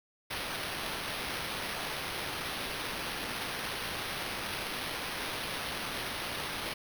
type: noise with sample-and-hold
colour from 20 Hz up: white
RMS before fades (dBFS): -37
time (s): 0.3-6.74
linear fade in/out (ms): 10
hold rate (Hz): 7350
effects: none